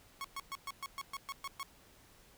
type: tone bursts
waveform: sawtooth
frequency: 1100 Hz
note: C#6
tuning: 14 cents flat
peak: -35 dBFS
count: 10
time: 0.21-1.63 s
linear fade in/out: 0 ms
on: 34 ms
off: 120 ms
effects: pink hiss -62 dBFS RMS until 2.37 s